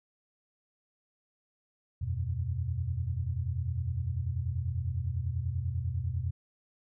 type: chord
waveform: sine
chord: E suspended second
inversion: none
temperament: equal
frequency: 82.41 / 92.5 / 123.47 Hz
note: E2 / F#2 / B2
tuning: 0 / 0 / 0 cents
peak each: -34 dBFS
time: 2.01-6.31 s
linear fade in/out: 10 ms
effects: none